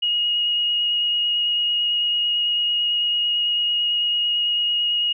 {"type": "tone with vibrato", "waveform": "sine", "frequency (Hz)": 2880, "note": "F#7", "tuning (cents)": -47, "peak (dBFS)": -18, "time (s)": [0.02, 5.13], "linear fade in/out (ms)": 10, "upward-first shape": "sine", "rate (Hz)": 9, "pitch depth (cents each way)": 9, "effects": []}